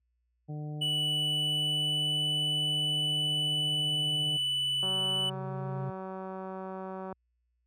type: harmonic tone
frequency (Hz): 150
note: D3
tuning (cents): +37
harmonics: 1 / 2 / 3 / 4 / 5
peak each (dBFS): -35 / -45 / -50 / -52 / -51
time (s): 0.48-4.38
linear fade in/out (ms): 20
type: tone with pitch glide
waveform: triangle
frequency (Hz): 2960 to 2981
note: F#7 to F#7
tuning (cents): 0 to +12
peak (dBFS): -26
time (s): 0.81-5.3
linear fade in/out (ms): 10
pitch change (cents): +12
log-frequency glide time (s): 0.95-2.22
type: tone with exponential growth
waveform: triangle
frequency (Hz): 135.4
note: C#3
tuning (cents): -40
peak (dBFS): -30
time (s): 1.71-5.9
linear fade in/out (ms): 5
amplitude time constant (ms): 910
type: click train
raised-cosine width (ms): 1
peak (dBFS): -27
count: 435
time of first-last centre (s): 4.83-7.126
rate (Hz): 189
effects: added 60 Hz sine -70 dBFS peak until 7.66 s + high-pass 60 Hz 12 dB/octave